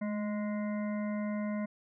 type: harmonic tone with a mistuned harmonic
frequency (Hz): 207.7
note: G#3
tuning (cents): 0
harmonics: 1 / 3 / 5 / 7 / 9 / 10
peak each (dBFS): -32 / -40 / -47 / -52 / -53 / -50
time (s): 0.01-1.66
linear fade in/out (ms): 10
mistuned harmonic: 1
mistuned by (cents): +30
effects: none